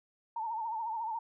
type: tone with vibrato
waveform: sine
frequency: 900 Hz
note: A5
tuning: 39 cents sharp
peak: -33 dBFS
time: 0.36-1.19 s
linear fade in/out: 5 ms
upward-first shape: sine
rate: 14 Hz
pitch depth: 78 cents each way
effects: none